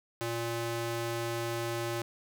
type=tone with high-pass filter; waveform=square; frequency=116.54 Hz; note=A#2; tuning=in tune; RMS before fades=-34 dBFS; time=0.21-2.02 s; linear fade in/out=0 ms; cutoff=240 Hz; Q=0.76; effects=none